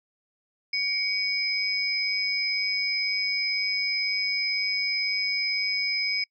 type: tone pair together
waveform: sine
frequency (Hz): 2249 / 5049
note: C#7 / D#8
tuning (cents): +24 / +25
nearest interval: octave + major second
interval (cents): 1401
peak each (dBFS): -27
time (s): 0.73-6.24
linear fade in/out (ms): 5
effects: noise-tail reverb RT60 0.1 s tail -26 dB re dry